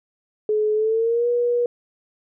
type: tone with pitch glide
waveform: sine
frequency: 426.7 to 481.7 Hz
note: G#4 to B4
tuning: +47 to -43 cents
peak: -17 dBFS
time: 0.49-1.66 s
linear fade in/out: 2 ms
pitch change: +210 cents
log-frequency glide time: 0.74-1.28 s
effects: none